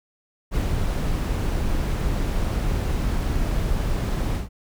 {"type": "noise with ADSR envelope", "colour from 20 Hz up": "brown", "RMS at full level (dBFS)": -21, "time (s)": [0.51, 4.49], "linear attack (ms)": 46, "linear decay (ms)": 110, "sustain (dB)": -2, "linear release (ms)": 140, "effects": []}